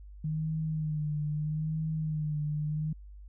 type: tone with vibrato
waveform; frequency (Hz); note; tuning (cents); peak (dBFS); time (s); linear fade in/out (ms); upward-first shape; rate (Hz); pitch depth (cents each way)
sine; 153.8; D#3; -20; -29; 0.24-2.93; 5; sine; 0.78; 48
effects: added 50 Hz sine -45 dBFS peak until 3.28 s